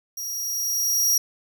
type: tone with level ramp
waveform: sawtooth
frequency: 5690 Hz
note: F8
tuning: 31 cents sharp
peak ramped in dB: -27 to -14 dBFS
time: 0.17-1.18 s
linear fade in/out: 5 ms
effects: none